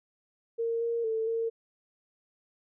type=tone with pitch steps; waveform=sine; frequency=460.6 / 465.5 / 445 / 456.1 Hz; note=A#4 / A#4 / A4 / A#4; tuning=-21 / -2 / +20 / -38 cents; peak=-27 dBFS; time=0.58-1.5 s; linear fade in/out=20 ms; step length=230 ms; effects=none